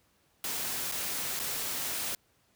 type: noise with dropouts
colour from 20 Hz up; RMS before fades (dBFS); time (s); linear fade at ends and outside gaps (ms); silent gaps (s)
white; -34; 0.44-2.15; 2; 0.916-0.921 / 1.393-1.397
effects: pink hiss -69 dBFS RMS until 2.55 s + high-pass 60 Hz 12 dB/octave